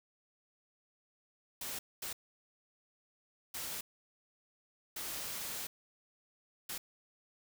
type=noise bursts at uneven times; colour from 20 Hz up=white; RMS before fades=-41 dBFS; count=5; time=1.61-1.79 / 2.02-2.13 / 3.54-3.81 / 4.96-5.67 / 6.69-6.78 s; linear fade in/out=5 ms; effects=none